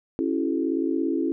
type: tone cluster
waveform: sine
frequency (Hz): 273.9 / 330.7 / 372 / 430.3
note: C#4 / E4 / F#4 / A4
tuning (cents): -21 / +6 / +9 / -39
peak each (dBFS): -26 / -25 / -32 / -32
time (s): 0.19-1.32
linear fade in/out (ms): 0
effects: none